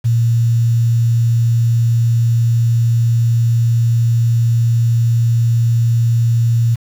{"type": "tone with quantisation", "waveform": "sine", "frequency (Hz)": 116.54, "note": "A#2", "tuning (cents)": 0, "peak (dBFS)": -10, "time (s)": [0.04, 6.76], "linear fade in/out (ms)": 20, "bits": 6, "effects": []}